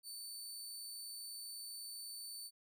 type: tone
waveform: 20% pulse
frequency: 4528 Hz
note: C#8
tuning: 36 cents sharp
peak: -40 dBFS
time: 0.03-2.51 s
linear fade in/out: 50 ms
effects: none